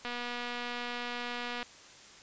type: click train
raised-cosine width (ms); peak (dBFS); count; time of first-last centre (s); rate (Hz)
0.3; -22; 383; 0.05-1.629; 242
effects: white hiss -53 dBFS RMS until 2.22 s + resampled to 16000 Hz